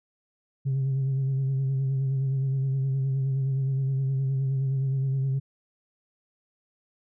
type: tone with vibrato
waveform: sine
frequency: 134.4 Hz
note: C3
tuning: 47 cents sharp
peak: -21 dBFS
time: 0.65-5.4 s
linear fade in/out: 20 ms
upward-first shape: sine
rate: 9.6 Hz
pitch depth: 33 cents each way
effects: tanh soft clip ceiling -21 dBFS